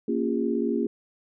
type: chord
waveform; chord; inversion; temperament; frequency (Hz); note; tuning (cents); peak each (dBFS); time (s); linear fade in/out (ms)
sine; Bb minor seventh; none; equal with one note detuned; 233.1 / 277.2 / 349.2 / 406.5; Bb3 / Db4 / F4 / Ab4; 0 / 0 / 0 / -37; -27 / -29 / -29 / -29; 0.08-0.87; 5
effects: none